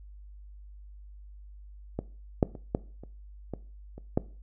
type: clicks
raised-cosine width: 2 ms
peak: -17 / -7 / -27 / -12 / -30 / -20 / -30 / -10 dBFS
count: 8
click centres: 1.99 / 2.428 / 2.552 / 2.749 / 3.036 / 3.537 / 3.98 / 4.175 s
effects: noise-tail reverb RT60 0.4 s tail -19 dB re dry + added 50 Hz sine -45 dBFS peak until 4.42 s